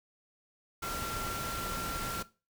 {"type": "tone in noise", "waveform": "sine", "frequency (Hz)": 1368, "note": "F6", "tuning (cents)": -36, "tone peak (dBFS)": -37, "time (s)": [0.82, 2.23], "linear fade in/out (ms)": 10, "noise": "pink", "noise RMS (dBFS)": -38, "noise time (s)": [0.82, 2.23], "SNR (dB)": -2, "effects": ["noise-tail reverb RT60 0.3 s tail -18 dB re dry"]}